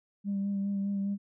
sine tone with vibrato, 198.9 Hz, G3, 25 cents sharp, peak -27 dBFS, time 0.24-1.18 s, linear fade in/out 50 ms, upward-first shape sine, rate 4.9 Hz, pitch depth 20 cents each way, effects tanh soft clip ceiling -25 dBFS

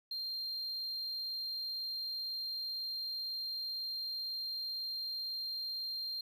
sine tone, 4186 Hz, C8, in tune, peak -34 dBFS, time 0.11-6.21 s, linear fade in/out 5 ms, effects tanh soft clip ceiling -36 dBFS + 11-bit

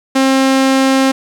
sawtooth tone, 266.7 Hz, C4, 33 cents sharp, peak -5 dBFS, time 0.15-1.12 s, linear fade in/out 10 ms, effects low-pass 9000 Hz 12 dB/octave + 7-bit

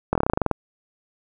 slowing click train, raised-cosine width 1 ms, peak -5 dBFS, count 12, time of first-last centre 0.13-0.513 s, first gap 23 ms, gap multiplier 1.08, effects none

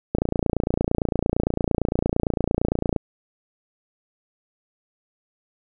click train, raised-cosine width 2 ms, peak -7 dBFS, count 82, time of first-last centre 0.15-2.962 s, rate 28.8 Hz, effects none

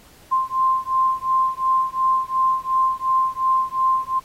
sine beating tone pair, 1046.5 / 1049.3 Hz, C6 / C6, 0 / +5 cents, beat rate 2.8 Hz, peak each -20 dBFS, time 0.31-4.2 s, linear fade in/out 20 ms, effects pink hiss -50 dBFS RMS until 4.24 s + AAC 48 kbps

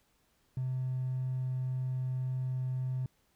triangle tone with hard clipping, 128.7 Hz, C3, 28 cents flat, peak -31 dBFS, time 0.57-3.06 s, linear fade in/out 2 ms, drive 3 dB, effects pink hiss -72 dBFS RMS until 3.35 s

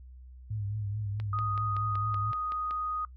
sine tone with vibrato, 103.83 Hz, G#2, in tune, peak -31 dBFS, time 0.5-2.32 s, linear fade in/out 10 ms, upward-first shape triangle, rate 4.6 Hz, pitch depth 77 cents each way
click train, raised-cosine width 0.3 ms, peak -28 dBFS, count 9, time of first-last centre 1.2-2.709 s, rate 5.3 Hz
sine tone, 1244.5 Hz, D#6, in tune, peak -30 dBFS, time 1.33-3.05 s, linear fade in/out 2 ms
effects noise-tail reverb RT60 0.1 s tail -21 dB re dry + added 63 Hz sine -46 dBFS peak until 3.16 s

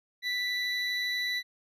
triangle tone pair together, 1975.5 / 3956 Hz, B6 / B7, 0 / +2 cents, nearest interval octave, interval 1202 cents, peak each -29 / -31 dBFS, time 0.22-1.43 s, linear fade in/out 50 ms, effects resampled to 32000 Hz

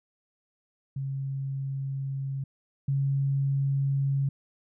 sine tone pair in turn, 136.2 / 137.86 Hz, C#3 / C#3, -30 / -9 cents, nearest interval unison, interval 21 cents, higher second, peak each -29 / -23 dBFS, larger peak second, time 0.96-2.44 / 2.88-4.29 s, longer first, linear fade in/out 5 ms, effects none

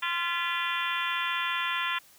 harmonic tone with a mistuned harmonic, 344.7 Hz, F4, 23 cents flat, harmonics 3 / 4 / 5 / 6 / 7 / 8 / 9 / 10, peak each -33 / -34 / -35 / -36 / -36 / -37 / -38 / -38 dBFS, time 0.02-1.99 s, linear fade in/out 10 ms, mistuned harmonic 6, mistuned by -65 cents, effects white hiss -57 dBFS RMS until 2.18 s

